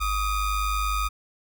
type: ring-modulated tone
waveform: square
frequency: 603 Hz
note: D5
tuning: 46 cents sharp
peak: -21 dBFS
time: 0-1.09 s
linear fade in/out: 20 ms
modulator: 653 Hz
effects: none